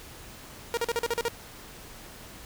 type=tone bursts; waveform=sawtooth; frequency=469.3 Hz; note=A#4; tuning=12 cents sharp; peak=-21 dBFS; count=8; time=0.74-1.282 s; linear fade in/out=0 ms; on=31 ms; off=42 ms; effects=pink hiss -46 dBFS RMS until 2.45 s